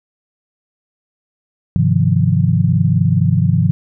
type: chord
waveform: sine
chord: F minor seventh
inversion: first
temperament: equal with one note detuned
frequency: 101.4 / 130.81 / 155.56 / 174.61 Hz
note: Ab2 / C3 / Eb3 / F3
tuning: -41 / 0 / 0 / 0 cents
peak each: -16 dBFS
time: 1.76-3.71 s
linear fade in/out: 0 ms
effects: none